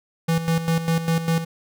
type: tone with tremolo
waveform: square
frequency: 164.81 Hz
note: E3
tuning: in tune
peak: -18 dBFS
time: 0.28-1.45 s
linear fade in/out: 10 ms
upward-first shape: square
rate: 5 Hz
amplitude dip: 65%
effects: none